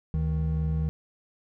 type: tone pair together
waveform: triangle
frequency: 73.72 / 157.3 Hz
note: D2 / D#3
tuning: +7 / +19 cents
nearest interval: octave + minor second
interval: 1312 cents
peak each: -25 dBFS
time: 0.14-0.89 s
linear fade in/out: 0 ms
effects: none

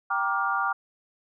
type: chord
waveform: sine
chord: G minor seventh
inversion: none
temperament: just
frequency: 784 / 940.8 / 1176 / 1411.2 Hz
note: G5 / Bb5 / D6 / F6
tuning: 0 / +16 / +2 / +18 cents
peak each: -30 / -32 / -27 / -28 dBFS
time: 0.1-0.73 s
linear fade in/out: 10 ms
effects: none

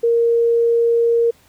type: tone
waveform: sine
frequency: 466.2 Hz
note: A#4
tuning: in tune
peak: -12 dBFS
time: 0.03-1.31 s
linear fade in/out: 10 ms
effects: pink hiss -53 dBFS RMS until 1.48 s

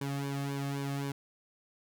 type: tone with flanger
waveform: sawtooth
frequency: 139.7 Hz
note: C#3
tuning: 14 cents sharp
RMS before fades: -35 dBFS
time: 0.01-1.12 s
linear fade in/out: 5 ms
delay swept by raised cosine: 1.5 to 2.1 ms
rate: 3.8 Hz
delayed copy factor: -0.85
effects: none

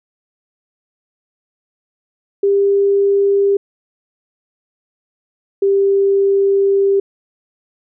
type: tone pair in turn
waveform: sine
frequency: 398.6 / 394.7 Hz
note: G4 / G4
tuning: +29 / +12 cents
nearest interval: unison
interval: 17 cents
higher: first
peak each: -10 dBFS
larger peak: neither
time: 2.43-3.57 / 5.62-7 s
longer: second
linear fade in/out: 5 ms
effects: none

